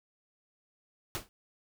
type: noise with exponential decay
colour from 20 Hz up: pink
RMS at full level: -31 dBFS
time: 1.15-1.29 s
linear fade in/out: 0 ms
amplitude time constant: 29 ms
effects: none